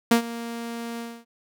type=tone with ADSR envelope; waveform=sawtooth; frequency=233.1 Hz; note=A#3; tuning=in tune; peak=-9 dBFS; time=0.11-1.25 s; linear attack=5 ms; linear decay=100 ms; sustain=-18 dB; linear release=260 ms; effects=none